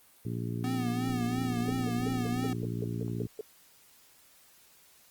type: harmonic tone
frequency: 58.27 Hz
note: A#1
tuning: in tune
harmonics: 2 / 3 / 4 / 5 / 6 / 7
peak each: -34 / -38 / -40 / -42 / -44 / -45 dBFS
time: 0.25-3.27 s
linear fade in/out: 5 ms
type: tone with vibrato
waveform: square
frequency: 250 Hz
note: B3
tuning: 21 cents sharp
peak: -32 dBFS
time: 0.64-2.53 s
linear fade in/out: 2 ms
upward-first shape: triangle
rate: 2.9 Hz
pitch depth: 97 cents each way
type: clicks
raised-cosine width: 1 ms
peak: -38 dBFS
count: 7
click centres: 0.745 / 0.884 / 1.095 / 1.521 / 1.606 / 1.839 / 3.08 s
type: tone bursts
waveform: sine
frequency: 430.6 Hz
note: A4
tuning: 37 cents flat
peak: -33 dBFS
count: 10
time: 1.68-3.41 s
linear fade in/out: 2 ms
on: 20 ms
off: 170 ms
effects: white hiss -60 dBFS RMS until 5.1 s + Opus 32 kbps